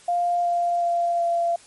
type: tone with pitch steps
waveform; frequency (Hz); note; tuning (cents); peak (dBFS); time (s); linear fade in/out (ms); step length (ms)
sine; 700 / 694.8 / 689.6 / 684.4; F5 / F5 / F5 / F5; +4 / -9 / -22 / -35; -19; 0.08-1.56; 5; 370
effects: white hiss -50 dBFS RMS until 1.66 s + MP3 48 kbps